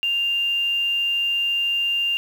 sine tone with quantisation, 2794 Hz, F7, in tune, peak -19 dBFS, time 0.03-2.17 s, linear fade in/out 0 ms, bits 7, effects none

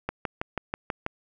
click train, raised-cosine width 0.5 ms, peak -13 dBFS, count 7, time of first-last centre 0.09-1.064 s, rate 6.16 Hz, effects none

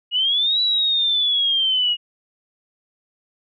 sine linear two-way sweep, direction up then down, 2868 to 3951 to 2868 Hz, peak -16 dBFS, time 0.11-1.97 s, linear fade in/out 50 ms, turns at 0.61 s, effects none

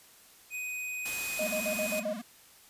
square tone, 2499 Hz, D#7, 7 cents sharp, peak -35 dBFS, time 0.5-2.04 s, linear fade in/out 50 ms
white noise, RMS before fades -38 dBFS, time 1.05-2 s, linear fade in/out 10 ms
sine tone bursts, 622.3 Hz, D#5, in tune, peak -30 dBFS, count 6, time 1.39-2.132 s, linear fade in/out 5 ms, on 82 ms, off 50 ms
square tone with vibrato, 220.2 Hz, A3, 2 cents sharp, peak -38 dBFS, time 1.4-2.22 s, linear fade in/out 10 ms, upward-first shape sine, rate 19 Hz, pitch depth 180 cents each way
effects white hiss -57 dBFS RMS until 2.69 s + resampled to 32000 Hz

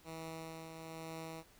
10% pulse tone with tremolo, 161.9 Hz, E3, 31 cents flat, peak -35 dBFS, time 0.04-1.44 s, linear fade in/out 50 ms, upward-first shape triangle, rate 1.1 Hz, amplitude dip 45%, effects pink hiss -64 dBFS RMS until 1.59 s

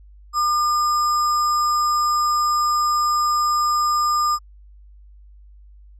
sine tone with sample-and-hold, 1203 Hz, D6, 41 cents sharp, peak -16 dBFS, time 0.33-4.39 s, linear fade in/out 50 ms, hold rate 6300 Hz, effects added 50 Hz sine -43 dBFS peak until 5.99 s + resampled to 24000 Hz

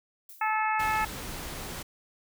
violet noise with exponential decay, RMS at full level -45 dBFS, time 0.29-0.73 s, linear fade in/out 2 ms, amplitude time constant 95 ms
harmonic tone, 433.9 Hz, A4, 24 cents flat, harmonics 2 / 3 / 4 / 5 / 6, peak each -27 / -31 / -33 / -35 / -37 dBFS, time 0.41-1.05 s, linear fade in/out 5 ms
pink noise, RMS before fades -38 dBFS, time 0.79-1.83 s, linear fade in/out 10 ms
effects none

